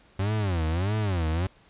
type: tone with vibrato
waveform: 40% pulse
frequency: 92.5 Hz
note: F#2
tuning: in tune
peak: -23 dBFS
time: 0.19-1.47 s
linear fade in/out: 5 ms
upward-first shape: sine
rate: 1.6 Hz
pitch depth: 280 cents each way
effects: pink hiss -58 dBFS RMS until 1.69 s + resampled to 8000 Hz